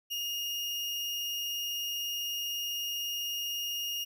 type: tone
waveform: 35% pulse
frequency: 2846 Hz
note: F7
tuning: 32 cents sharp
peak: -31 dBFS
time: 0.1-4.05 s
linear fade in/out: 20 ms
effects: none